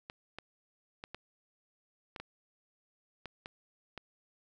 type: clicks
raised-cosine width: 0.3 ms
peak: -26 dBFS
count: 9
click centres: 0.099 / 0.386 / 1.039 / 1.146 / 2.162 / 2.2 / 3.257 / 3.459 / 3.977 s
effects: none